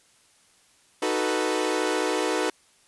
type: chord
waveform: sawtooth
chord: B dominant seventh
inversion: first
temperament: equal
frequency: 311.1 / 370 / 440 / 493.9 Hz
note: D#4 / F#4 / A4 / B4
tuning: 0 / 0 / 0 / 0 cents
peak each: -25 dBFS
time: 1.02-2.5 s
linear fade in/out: 5 ms
effects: white hiss -60 dBFS RMS until 2.87 s + resampled to 24000 Hz